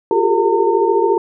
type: tone cluster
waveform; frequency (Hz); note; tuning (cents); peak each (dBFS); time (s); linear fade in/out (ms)
sine; 352.8 / 393.4 / 407.3 / 455.6 / 910; F4 / G4 / G#4 / A#4 / A#5; +18 / +6 / -34 / -40 / -42; -18; 0.11-1.18; 2
effects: none